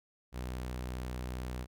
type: tone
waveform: sawtooth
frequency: 62.4 Hz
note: B1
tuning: 19 cents sharp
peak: -33 dBFS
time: 0.32-1.67 s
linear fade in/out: 50 ms
effects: none